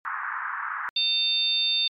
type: band-pass noise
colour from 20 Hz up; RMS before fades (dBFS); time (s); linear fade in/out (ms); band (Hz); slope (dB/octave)
white; -31; 0.05-0.89; 0; 1000 to 1700; 48
type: harmonic tone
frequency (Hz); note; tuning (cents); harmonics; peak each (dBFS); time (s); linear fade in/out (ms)
900; A5; +39; 3 / 4 / 5; -32 / -22 / -28; 0.96-1.88; 5
effects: MP3 64 kbps